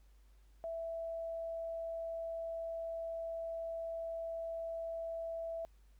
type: tone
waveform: sine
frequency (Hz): 661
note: E5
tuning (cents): +5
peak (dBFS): -38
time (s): 0.64-5.65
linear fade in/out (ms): 0
effects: added 50 Hz sine -60 dBFS peak until 5.99 s + pink hiss -75 dBFS RMS until 5.99 s